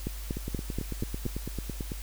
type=two click trains; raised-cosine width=3 ms; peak=-21 / -18 dBFS; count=15 / 6; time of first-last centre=0.37-1.919 / 0.07-1.263 s; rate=9.04 / 4.19 Hz; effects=added 50 Hz sine -36 dBFS peak until 2.02 s + white hiss -46 dBFS RMS until 2.02 s